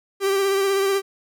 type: tone with vibrato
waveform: 45% pulse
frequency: 392 Hz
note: G4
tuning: in tune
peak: -18 dBFS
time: 0.2-1.02 s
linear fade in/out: 50 ms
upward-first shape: triangle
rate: 16 Hz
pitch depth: 32 cents each way
effects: none